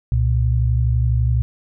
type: tone pair together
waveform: sine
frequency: 66.5 / 118.49 Hz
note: C2 / A#2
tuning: +29 / +29 cents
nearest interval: minor seventh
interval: 1000 cents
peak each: -17 dBFS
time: 0.12-1.42 s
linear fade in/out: 0 ms
effects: none